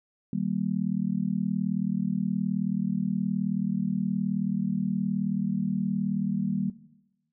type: chord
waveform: sine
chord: Eb major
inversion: none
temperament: just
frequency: 155.56 / 194.45 / 233.3 Hz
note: Eb3 / G3 / Bb3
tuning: 0 / -14 / +2 cents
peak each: -33 / -28 / -31 dBFS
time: 0.33-6.7 s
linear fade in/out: 2 ms
effects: noise-tail reverb RT60 1.0 s tail -17 dB re dry